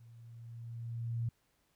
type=tone with level ramp; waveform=sine; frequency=116.54 Hz; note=A#2; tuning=in tune; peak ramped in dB=-54 to -31 dBFS; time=0-1.29 s; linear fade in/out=5 ms; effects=pink hiss -75 dBFS RMS until 1.75 s